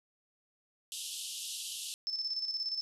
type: band-pass noise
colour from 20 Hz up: pink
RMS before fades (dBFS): -41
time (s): 0.92-1.94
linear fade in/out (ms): 0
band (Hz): 2800 to 12000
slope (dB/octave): 96
type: tone with tremolo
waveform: sine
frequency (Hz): 5274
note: E8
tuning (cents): 0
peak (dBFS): -31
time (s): 2.07-2.81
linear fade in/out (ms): 0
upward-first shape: square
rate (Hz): 17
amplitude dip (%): 55
effects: none